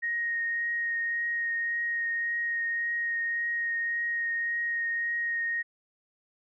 sine tone with vibrato, 1868 Hz, A#6, 3 cents sharp, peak -27 dBFS, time 0.02-5.63 s, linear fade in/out 20 ms, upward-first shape triangle, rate 1.8 Hz, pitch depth 12 cents each way, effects none

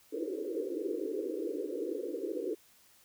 white band-pass noise, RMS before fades -36 dBFS, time 0.12-2.55 s, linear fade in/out 20 ms, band 290 to 500 Hz, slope 96 dB/octave, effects white hiss -63 dBFS RMS until 3.04 s

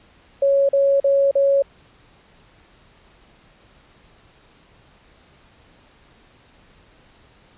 sine tone bursts, 554.4 Hz, C#5, in tune, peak -13 dBFS, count 4, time 0.42-1.623 s, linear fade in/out 5 ms, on 270 ms, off 41 ms, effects pink hiss -53 dBFS RMS until 7.57 s + resampled to 8000 Hz

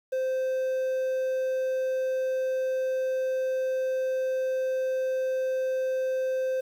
triangle tone, 520 Hz, C5, 11 cents flat, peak -23 dBFS, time 0.12-6.61 s, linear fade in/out 10 ms, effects 9-bit

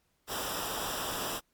pink noise with comb filter, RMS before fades -35 dBFS, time 0.27-1.41 s, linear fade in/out 50 ms, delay 0.46 ms, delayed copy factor -0.75, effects pink hiss -74 dBFS RMS until 1.53 s + MP3 96 kbps

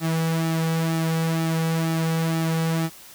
sawtooth tone with flanger, 162.9 Hz, E3, 20 cents flat, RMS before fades -23 dBFS, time 0-2.9 s, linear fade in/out 50 ms, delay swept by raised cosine 1.9 to 3.3 ms, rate 2.1 Hz, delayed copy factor -0.6, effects white hiss -45 dBFS RMS until 3.14 s

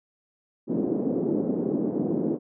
white band-pass noise, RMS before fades -26 dBFS, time 0.67-2.39 s, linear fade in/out 50 ms, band 190 to 380 Hz, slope 24 dB/octave, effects none

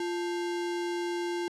sine tone with sample-and-hold, 347.7 Hz, F4, 8 cents flat, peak -29 dBFS, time 0-1.48 s, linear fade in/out 2 ms, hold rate 1225 Hz, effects low-pass 7000 Hz 12 dB/octave

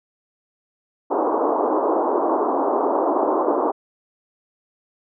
pink band-pass noise, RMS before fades -20 dBFS, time 1.1-3.72 s, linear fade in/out 20 ms, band 290 to 1100 Hz, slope 48 dB/octave, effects none

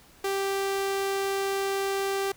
sawtooth tone, 392 Hz, G4, in tune, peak -22 dBFS, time 0.24-2.32 s, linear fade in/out 5 ms, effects pink hiss -55 dBFS RMS until 2.36 s

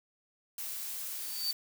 blue noise, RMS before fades -39 dBFS, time 0.58-1.53 s, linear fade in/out 2 ms
sine tone with exponential growth, 4578 Hz, D8, 45 cents flat, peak -27 dBFS, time 1.11-1.51 s, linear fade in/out 1 ms, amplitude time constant 86 ms
effects none

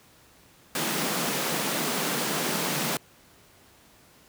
pink high-pass noise, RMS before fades -28 dBFS, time 0.75-2.97 s, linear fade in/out 2 ms, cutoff 140 Hz, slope 96 dB/octave, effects pink hiss -56 dBFS RMS until 4.28 s + high-pass 60 Hz 12 dB/octave

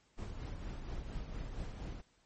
brown noise with tremolo, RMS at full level -40 dBFS, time 0.17-2.02 s, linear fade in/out 20 ms, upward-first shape triangle, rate 4.3 Hz, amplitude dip 50%, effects pink hiss -71 dBFS RMS until 2.25 s + MP3 32 kbps

